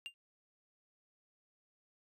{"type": "tone with exponential decay", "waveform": "triangle", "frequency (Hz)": 2794, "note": "F7", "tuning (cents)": 0, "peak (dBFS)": -35, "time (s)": [0.06, 0.14], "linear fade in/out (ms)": 0, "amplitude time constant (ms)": 17, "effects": ["resampled to 32000 Hz"]}